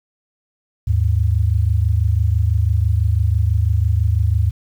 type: tone pair together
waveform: sine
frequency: 77.78 / 103.82 Hz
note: D#2 / G#2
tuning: 0 / 0 cents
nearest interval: perfect fourth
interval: 500 cents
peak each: -16 dBFS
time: 0.87-4.51 s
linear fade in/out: 10 ms
effects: 8-bit